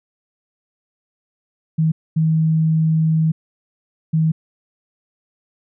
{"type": "tone bursts at uneven times", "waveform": "sine", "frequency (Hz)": 159.4, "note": "D#3", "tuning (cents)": 42, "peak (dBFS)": -13, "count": 3, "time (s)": [[1.78, 1.92], [2.16, 3.32], [4.13, 4.32]], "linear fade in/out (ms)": 10, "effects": []}